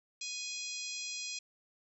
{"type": "harmonic tone", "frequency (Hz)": 830.6, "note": "G#5", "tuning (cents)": 0, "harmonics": [3, 4, 5, 6, 7, 8, 9], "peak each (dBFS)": [-44, -47, -45, -46, -45, -49, -47], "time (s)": [0.21, 1.39], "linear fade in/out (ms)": 5, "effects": []}